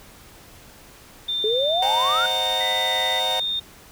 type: tone with pitch glide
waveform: sine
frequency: 3590 to 3649 Hz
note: A7 to A#7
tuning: +34 to -38 cents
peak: -22 dBFS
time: 1.28-3.6 s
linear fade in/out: 10 ms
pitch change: +28 cents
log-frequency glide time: 2.07-2.62 s
type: exponential sweep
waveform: sine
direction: up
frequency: 415.3 to 1484 Hz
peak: -20 dBFS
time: 1.44-2.26 s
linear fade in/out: 2 ms
type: chord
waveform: 45% pulse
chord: C half-diminished seventh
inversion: none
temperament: equal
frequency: 523.3 / 622.3 / 740 / 932.3 Hz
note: C5 / Eb5 / Gb5 / Bb5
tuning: 0 / 0 / 0 / 0 cents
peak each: -31 / -32 / -28 / -30 dBFS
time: 1.82-3.4 s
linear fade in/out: 5 ms
type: tone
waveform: sine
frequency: 1989 Hz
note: B6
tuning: 12 cents sharp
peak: -28 dBFS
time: 2.6-3.2 s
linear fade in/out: 10 ms
effects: pink hiss -47 dBFS RMS until 3.91 s